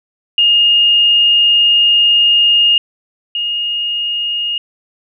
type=tone pair in turn; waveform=sine; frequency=2841 / 2852 Hz; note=F7 / F7; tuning=+29 / +36 cents; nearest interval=unison; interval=7 cents; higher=second; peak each=-7 / -15 dBFS; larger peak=first; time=0.38-2.78 / 3.35-4.58 s; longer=first; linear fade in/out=2 ms; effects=none